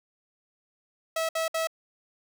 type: tone bursts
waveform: sawtooth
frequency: 649 Hz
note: E5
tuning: 27 cents flat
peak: -22 dBFS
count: 3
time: 1.16-1.672 s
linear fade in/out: 5 ms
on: 130 ms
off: 61 ms
effects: none